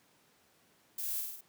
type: noise with echo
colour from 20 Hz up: violet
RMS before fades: -38 dBFS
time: 0.98-1.21 s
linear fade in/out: 5 ms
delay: 50 ms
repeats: 4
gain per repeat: -3 dB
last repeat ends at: 1.41 s
effects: pink hiss -67 dBFS RMS until 1.48 s + high-pass 150 Hz 12 dB/octave